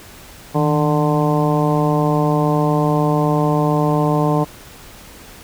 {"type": "harmonic tone with a mistuned harmonic", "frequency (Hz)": 148.8, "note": "D3", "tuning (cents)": 23, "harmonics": [1, 2, 3, 4, 5, 6, 7], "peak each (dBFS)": [-17, -20, -22, -23, -24, -25, -25], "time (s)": [0.54, 4.45], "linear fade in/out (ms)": 20, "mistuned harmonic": 1, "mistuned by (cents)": 83, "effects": ["pink hiss -40 dBFS RMS until 5.43 s"]}